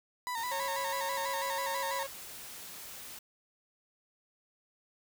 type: tone with vibrato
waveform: 35% pulse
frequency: 954 Hz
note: A#5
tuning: 40 cents sharp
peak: -32 dBFS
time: 0.27-2.03 s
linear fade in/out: 0 ms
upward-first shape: square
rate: 6.1 Hz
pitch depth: 66 cents each way
type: noise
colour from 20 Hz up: white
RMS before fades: -46 dBFS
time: 0.37-3.19 s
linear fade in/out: 5 ms
type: tone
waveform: sawtooth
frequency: 548 Hz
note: C#5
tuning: 20 cents flat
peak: -33 dBFS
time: 0.51-2.07 s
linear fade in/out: 10 ms
effects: none